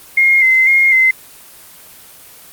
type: tone with vibrato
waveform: sine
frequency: 2100 Hz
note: C7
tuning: 6 cents sharp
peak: -7 dBFS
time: 0.17-1.11 s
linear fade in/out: 5 ms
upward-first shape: square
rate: 2 Hz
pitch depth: 31 cents each way
effects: white hiss -39 dBFS RMS until 2.52 s + Opus 24 kbps